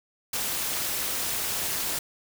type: noise with amplitude modulation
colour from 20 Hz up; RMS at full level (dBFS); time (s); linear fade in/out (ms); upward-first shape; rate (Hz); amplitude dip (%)
white; -26; 0.33-1.99; 5; sine; 238; 70
effects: none